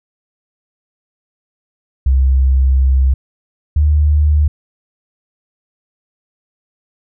sine tone pair in turn, 66 / 74.77 Hz, C2 / D2, +16 / +32 cents, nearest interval major second, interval 216 cents, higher second, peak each -8 dBFS, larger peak neither, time 2.06-3.14 / 3.76-4.48 s, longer first, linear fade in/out 5 ms, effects none

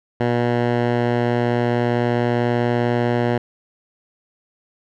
10% pulse tone with low-pass filter, 120.3 Hz, B2, 45 cents flat, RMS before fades -19 dBFS, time 0.2-3.38 s, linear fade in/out 5 ms, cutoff 2200 Hz, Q 0.58, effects none

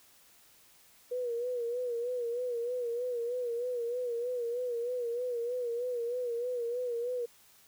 sine tone with vibrato, 483.6 Hz, B4, 36 cents flat, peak -31 dBFS, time 1.11-7.26 s, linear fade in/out 10 ms, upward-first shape sine, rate 3.2 Hz, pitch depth 66 cents each way, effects white hiss -61 dBFS RMS until 7.67 s

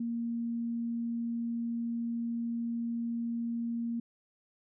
sine tone, 233.4 Hz, A#3, 2 cents sharp, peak -31 dBFS, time 0-4 s, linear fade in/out 5 ms, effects none

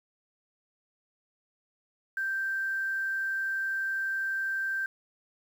sine tone, 1568 Hz, G6, in tune, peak -28 dBFS, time 2.17-4.86 s, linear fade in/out 2 ms, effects 9-bit

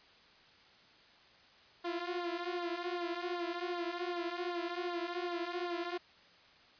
sawtooth tone with flanger, 349.2 Hz, F4, in tune, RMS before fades -38 dBFS, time 1.84-5.98 s, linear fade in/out 10 ms, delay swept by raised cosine 0.37 to 6.17 ms, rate 2.6 Hz, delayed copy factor -0.75, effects white hiss -61 dBFS RMS until 6.79 s + resampled to 11025 Hz

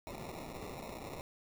white noise with sample-and-hold, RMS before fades -45 dBFS, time 0.07-1.21 s, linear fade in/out 0 ms, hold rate 1575 Hz, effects none

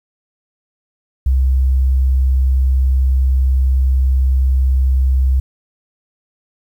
sine tone, 65.41 Hz, C2, in tune, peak -10 dBFS, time 1.26-5.4 s, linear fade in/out 5 ms, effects 8-bit

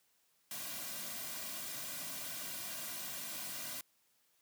white noise with comb filter, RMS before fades -43 dBFS, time 0.51-3.81 s, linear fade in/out 2 ms, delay 2.3 ms, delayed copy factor -0.7, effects white hiss -74 dBFS RMS until 4.41 s + high-pass 100 Hz 12 dB/octave

